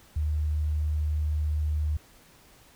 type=tone; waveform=sine; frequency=76 Hz; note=D#2; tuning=40 cents flat; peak=-24 dBFS; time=0.16-1.97 s; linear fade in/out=5 ms; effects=pink hiss -56 dBFS RMS until 2.75 s